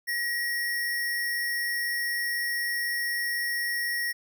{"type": "tone with sample-and-hold", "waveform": "sine", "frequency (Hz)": 1902, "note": "A#6", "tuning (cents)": 34, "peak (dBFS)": -26, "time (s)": [0.07, 4.13], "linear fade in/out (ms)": 20, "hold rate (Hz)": 7350, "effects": []}